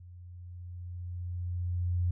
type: tone with level ramp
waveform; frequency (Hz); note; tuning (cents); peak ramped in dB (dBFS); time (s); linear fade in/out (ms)
sine; 88.5; F2; +23; -47 to -25; 0-2.11; 5
effects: none